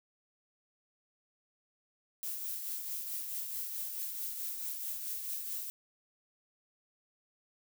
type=noise with tremolo; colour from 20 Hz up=violet; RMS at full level=-37 dBFS; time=2.23-5.7 s; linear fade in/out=0 ms; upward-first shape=triangle; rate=4.6 Hz; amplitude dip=45%; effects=none